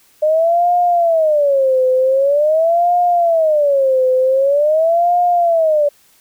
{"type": "tone with vibrato", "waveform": "sine", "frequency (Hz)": 603, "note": "D5", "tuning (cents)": 46, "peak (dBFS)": -10, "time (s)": [0.22, 5.89], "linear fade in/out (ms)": 10, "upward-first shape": "sine", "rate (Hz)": 0.45, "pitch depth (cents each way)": 280, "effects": ["white hiss -52 dBFS RMS until 6.2 s"]}